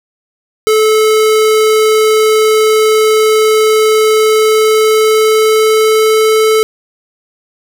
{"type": "tone with pitch glide", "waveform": "square", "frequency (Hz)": [434, 436.8], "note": ["A4", "A4"], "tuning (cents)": [-24, -13], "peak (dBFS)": -7, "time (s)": [0.67, 6.63], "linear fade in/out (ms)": 0, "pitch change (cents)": 11, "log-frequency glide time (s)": [4.14, 6.38], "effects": []}